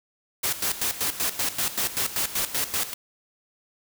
white noise with tremolo, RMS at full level -25 dBFS, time 0.43-2.94 s, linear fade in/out 10 ms, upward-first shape square, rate 5.2 Hz, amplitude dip 75%, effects none

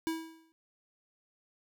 square tone with exponential decay, 324.4 Hz, E4, 28 cents flat, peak -29 dBFS, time 0.07-0.52 s, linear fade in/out 0 ms, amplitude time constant 96 ms, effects none

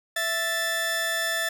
sawtooth tone pair together, 660.4 / 1760 Hz, E5 / A6, +3 / 0 cents, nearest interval octave + perfect fourth, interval 1697 cents, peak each -27 / -22 dBFS, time 0.16-1.49 s, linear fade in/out 5 ms, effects none

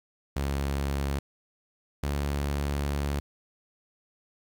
sawtooth tone pair in turn, 69.7 / 71.33 Hz, C#2 / D2, +10 / -50 cents, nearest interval unison, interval 40 cents, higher second, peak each -23 dBFS, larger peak neither, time 0.36-1.19 / 2.03-3.2 s, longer second, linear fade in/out 5 ms, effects 10-bit

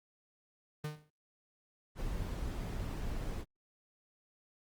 45% pulse tone with exponential decay, 151.4 Hz, D#3, 47 cents flat, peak -34 dBFS, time 0.84-1.1 s, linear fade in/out 5 ms, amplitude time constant 56 ms
brown noise, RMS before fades -38 dBFS, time 1.95-3.45 s, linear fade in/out 50 ms
effects Opus 24 kbps

